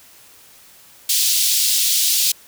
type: high-pass noise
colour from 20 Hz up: pink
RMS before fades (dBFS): -17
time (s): 1.09-2.32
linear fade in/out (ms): 5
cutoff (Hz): 3500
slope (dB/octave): 24
effects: white hiss -47 dBFS RMS until 2.47 s